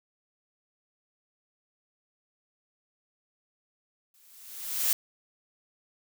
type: noise with exponential growth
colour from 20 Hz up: blue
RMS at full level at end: -23 dBFS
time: 4.14-4.93 s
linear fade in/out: 2 ms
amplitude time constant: 170 ms
effects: none